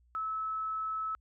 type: tone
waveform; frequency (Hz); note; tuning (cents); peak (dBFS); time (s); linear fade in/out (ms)
sine; 1300; E6; -24; -32; 0.15-1.15; 0
effects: added 60 Hz sine -63 dBFS peak until 1.2 s